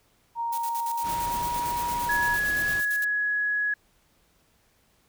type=tone with pitch glide; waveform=sine; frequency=932 to 953.8 Hz; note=A#5 to A#5; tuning=-1 to +39 cents; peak=-26 dBFS; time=0.35-2.38 s; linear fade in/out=50 ms; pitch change=+40 cents; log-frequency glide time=0.94-1.48 s
type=noise with tremolo; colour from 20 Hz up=blue; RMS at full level=-37 dBFS; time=0.52-3.05 s; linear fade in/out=10 ms; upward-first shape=square; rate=8.8 Hz; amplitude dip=70%
type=noise; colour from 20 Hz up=pink; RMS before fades=-37 dBFS; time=1.02-2.83 s; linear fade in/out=50 ms
type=tone; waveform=sine; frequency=1679 Hz; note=G#6; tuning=18 cents sharp; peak=-23 dBFS; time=2.09-3.74 s; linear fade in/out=5 ms
effects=pink hiss -65 dBFS RMS until 5.08 s